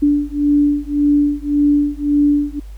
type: beating tone pair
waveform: sine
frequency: 289.9 / 291.7 Hz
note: D4 / D4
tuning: -22 / -12 cents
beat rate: 1.8 Hz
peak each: -15 dBFS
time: 0.02-2.6 s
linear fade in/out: 10 ms
effects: added 50 Hz sine -30 dBFS peak until 2.77 s + pink hiss -52 dBFS RMS until 2.77 s